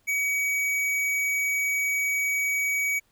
sine tone with tanh clipping, 2265 Hz, C#7, 37 cents sharp, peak -25 dBFS, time 0.07-3 s, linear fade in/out 20 ms, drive 15 dB, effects pink hiss -67 dBFS RMS until 3.11 s

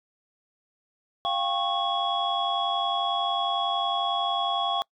sine tone cluster, 698 / 789 / 1098 / 3347 Hz, F5 / G5 / C#6 / G#7, -1 / +11 / -17 / +13 cents, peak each -29 dBFS, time 1.25-4.82 s, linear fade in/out 0 ms, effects noise-tail reverb RT60 0.1 s tail -26 dB re dry + tanh soft clip ceiling -14 dBFS

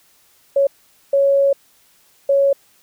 sine tone bursts at uneven times, 555 Hz, C#5, 2 cents sharp, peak -11 dBFS, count 3, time 0.56-0.67 / 1.13-1.53 / 2.29-2.53 s, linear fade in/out 5 ms, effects white hiss -55 dBFS RMS until 2.82 s

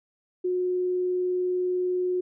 sine tone with vibrato, 363.1 Hz, F#4, 33 cents flat, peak -23 dBFS, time 0.44-2.21 s, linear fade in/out 10 ms, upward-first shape sine, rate 20 Hz, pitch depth 9 cents each way, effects none

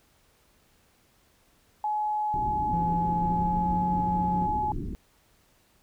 sine tone, 847 Hz, G#5, 34 cents sharp, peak -25 dBFS, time 1.84-4.72 s, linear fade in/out 2 ms
pink low-pass noise, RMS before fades -34 dBFS, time 2.34-4.95 s, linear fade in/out 0 ms, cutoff 400 Hz, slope 96 dB/octave
triangle tone with pitch glide, 170 to 178.86 Hz, F3 to F3, -46 to +42 cents, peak -26 dBFS, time 2.72-4.47 s, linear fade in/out 20 ms, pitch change +88 cents, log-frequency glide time 2.9-3.72 s
effects pink hiss -64 dBFS RMS until 5.82 s

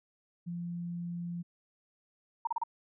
sine tone, 172.8 Hz, F3, 18 cents flat, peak -35 dBFS, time 0.46-1.43 s, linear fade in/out 20 ms
sine tone bursts, 926 Hz, A#5, 12 cents flat, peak -28 dBFS, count 4, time 2.45-2.637 s, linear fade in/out 5 ms, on 22 ms, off 33 ms
effects none

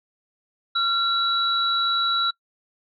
sine tone pair together, 1371 / 3916 Hz, F6 / B7, -32 / -15 cents, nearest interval octave + tritone, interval 1817 cents, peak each -22 dBFS, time 0.75-2.31 s, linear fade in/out 10 ms, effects noise-tail reverb RT60 0.1 s tail -24 dB re dry

